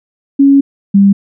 sine tone pair in turn, 277.2 / 198.45 Hz, C#4 / G3, 0 / +22 cents, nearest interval tritone, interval 578 cents, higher first, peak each -3 dBFS, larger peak neither, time 0.39-0.61 / 0.94-1.13 s, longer first, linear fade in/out 10 ms, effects none

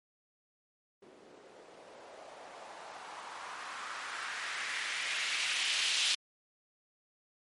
violet noise with low-pass filter sweep, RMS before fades -38 dBFS, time 1.02-6.15 s, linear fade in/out 5 ms, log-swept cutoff 370 to 3400 Hz, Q 1.9, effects MP3 48 kbps

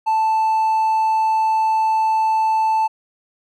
triangle tone, 880 Hz, A5, in tune, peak -12 dBFS, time 0.06-2.88 s, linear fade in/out 20 ms, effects tanh soft clip ceiling -8 dBFS

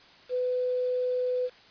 sine tone with quantisation, 501 Hz, B4, 25 cents sharp, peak -25 dBFS, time 0.29-1.5 s, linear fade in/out 50 ms, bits 8, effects white hiss -54 dBFS RMS until 1.7 s + resampled to 11025 Hz

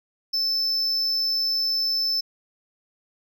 triangle tone, 5274 Hz, E8, in tune, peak -20 dBFS, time 0.33-2.21 s, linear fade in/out 10 ms, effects none

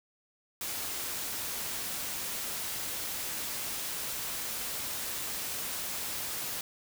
white noise, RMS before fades -36 dBFS, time 0.61-6.61 s, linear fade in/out 2 ms, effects none

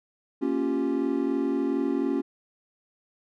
triangle chord, G half-diminished seventh, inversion first, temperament equal, 233.1 / 277.2 / 349.2 / 392 Hz, Bb3 / Db4 / F4 / G4, 0 / 0 / 0 / 0 cents, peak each -30 / -24 / -28 / -30 dBFS, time 0.41-2.22 s, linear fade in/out 20 ms, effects none

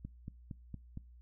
click train, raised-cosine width 5 ms, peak -30 dBFS, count 5, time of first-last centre 0.05-0.974 s, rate 4.33 Hz, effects noise-tail reverb RT60 0.3 s tail -24 dB re dry + added 60 Hz sine -54 dBFS peak until 1.21 s

